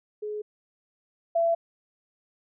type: tone pair in turn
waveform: sine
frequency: 421.8 / 671.3 Hz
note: G#4 / E5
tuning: +27 / +31 cents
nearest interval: minor sixth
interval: 804 cents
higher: second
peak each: -30 / -20 dBFS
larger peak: second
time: 0.22-0.42 / 1.35-1.55 s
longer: neither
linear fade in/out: 10 ms
effects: none